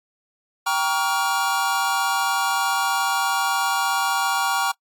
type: chord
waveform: square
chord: G half-diminished seventh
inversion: none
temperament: just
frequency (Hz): 784 / 940.8 / 1128.9 / 1411.2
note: G5 / Bb5 / Db6 / F6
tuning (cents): 0 / +16 / +31 / +18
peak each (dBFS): -26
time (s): 0.66-4.72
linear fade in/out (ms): 10
effects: noise-tail reverb RT60 0.1 s tail -26 dB re dry + AAC 64 kbps